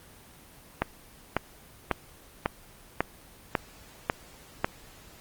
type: click train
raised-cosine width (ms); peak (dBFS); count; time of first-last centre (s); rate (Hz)
0.5; -8; 8; 0.82-4.645; 1.83
effects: pink hiss -52 dBFS RMS until 5.2 s + Opus 24 kbps